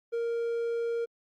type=tone; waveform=triangle; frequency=466.2 Hz; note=A#4; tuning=in tune; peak=-26 dBFS; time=0.12-1.06 s; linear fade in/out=20 ms; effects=Opus 48 kbps